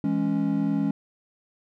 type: chord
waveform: triangle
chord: C# minor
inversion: first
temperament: equal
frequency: 164.81 / 207.7 / 277.2 Hz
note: E3 / G#3 / C#4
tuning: 0 / 0 / 0 cents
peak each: -27 / -24 / -23 dBFS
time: 0.04-0.91 s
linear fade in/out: 2 ms
effects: none